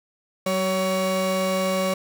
35% pulse tone pair together, 189.7 / 561 Hz, F#3 / C#5, +43 / +21 cents, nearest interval octave + perfect fifth, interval 1878 cents, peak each -24 / -21 dBFS, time 0.46-1.94 s, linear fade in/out 5 ms, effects none

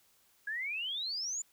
sine exponential sweep, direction up, 1637 to 7200 Hz, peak -34 dBFS, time 0.47-1.42 s, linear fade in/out 5 ms, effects white hiss -68 dBFS RMS until 1.52 s

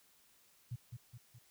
sine tone with echo, 120 Hz, B2, 49 cents flat, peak -38 dBFS, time 0.71-0.76 s, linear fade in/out 10 ms, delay 210 ms, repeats 3, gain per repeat -5 dB, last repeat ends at 1.39 s, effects white hiss -68 dBFS RMS until 1.5 s

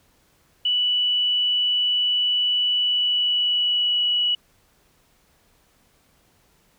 sine tone with pitch glide, 2960 to 2936 Hz, F#7 to F#7, 0 to -14 cents, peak -18 dBFS, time 0.65-4.35 s, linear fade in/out 5 ms, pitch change -14 cents, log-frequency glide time 2.79-4.01 s, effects pink hiss -61 dBFS RMS until 6.78 s

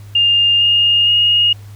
sine tone with pitch steps, 2812 / 2836 / 2861 Hz, F7 / F7 / F7, +11 / +26 / +41 cents, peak -9 dBFS, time 0.15-1.53 s, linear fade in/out 5 ms, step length 460 ms, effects added 102 Hz sine -32 dBFS peak until 1.75 s + pink hiss -47 dBFS RMS until 1.75 s

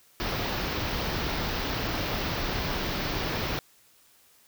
pink band-stop noise, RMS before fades -30 dBFS, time 0.2-3.59 s, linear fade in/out 0 ms, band 5600 to 15000 Hz, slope 48 dB/octave, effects white hiss -60 dBFS RMS until 4.47 s

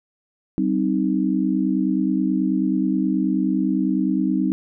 sine chord, C minor, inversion second, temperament equal with one note detuned, 192.52 / 261.6 / 311.1 Hz, G3 / C4 / Eb4, -31 / 0 / 0 cents, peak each -22 dBFS, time 0.58-4.52 s, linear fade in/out 0 ms, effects none

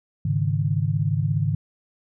sine chord, Ab suspended fourth, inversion none, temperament equal, 103.83 / 138.59 / 155.56 Hz, Ab2 / Db3 / Eb3, 0 / 0 / 0 cents, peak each -24 dBFS, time 0.25-1.55 s, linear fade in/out 5 ms, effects none

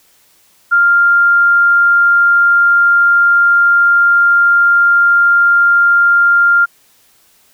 sine tone, 1396.9 Hz, F6, in tune, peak -6 dBFS, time 0.71-6.66 s, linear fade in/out 20 ms, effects white hiss -51 dBFS RMS until 7.53 s

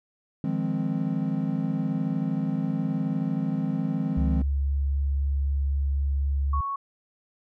triangle chord, F minor seventh, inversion third, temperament equal, 155.56 / 174.61 / 207.7 / 261.6 Hz, Eb3 / F3 / Ab3 / C4, 0 / 0 / 0 / 0 cents, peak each -28 dBFS, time 0.44-4.42 s, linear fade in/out 2 ms
sine tone with vibrato, 69.7 Hz, C#2, 10 cents sharp, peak -22 dBFS, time 4.17-6.61 s, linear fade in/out 5 ms, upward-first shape triangle, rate 3.9 Hz, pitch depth 9 cents each way
sine tone, 1108.7 Hz, C#6, in tune, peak -27 dBFS, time 6.53-6.76 s, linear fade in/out 5 ms
effects none

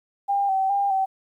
sine tone with vibrato, 784 Hz, G5, in tune, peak -19 dBFS, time 0.28-1.06 s, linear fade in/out 20 ms, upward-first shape square, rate 2.4 Hz, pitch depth 35 cents each way, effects 10-bit

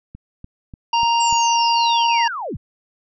click train, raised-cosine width 5 ms, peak -23 dBFS, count 5, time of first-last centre 0.15-1.326 s, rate 3.4 Hz
harmonic tone, 932.3 Hz, A#5, in tune, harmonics 1 / 3 / 5 / 6, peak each -15 / -22 / -29 / -31 dBFS, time 0.93-2.28 s, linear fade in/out 5 ms
sine linear sweep, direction down, 7680 to 35.47 Hz, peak -24 dBFS, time 1.2-2.57 s, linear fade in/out 10 ms
effects none

